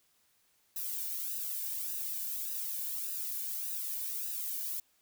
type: noise with flanger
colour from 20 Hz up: violet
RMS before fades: -37 dBFS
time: 0.76-4.8 s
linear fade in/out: 2 ms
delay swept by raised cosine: 0.9 to 1.56 ms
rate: 1.7 Hz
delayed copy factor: -0.75
effects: white hiss -71 dBFS RMS until 5.01 s